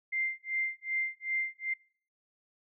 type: tone with tremolo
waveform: sine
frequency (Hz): 2093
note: C7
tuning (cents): 0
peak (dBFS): -27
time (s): 0.12-1.74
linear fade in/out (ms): 10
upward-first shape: sine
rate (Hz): 2.6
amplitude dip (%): 100
effects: noise-tail reverb RT60 0.5 s tail -26 dB re dry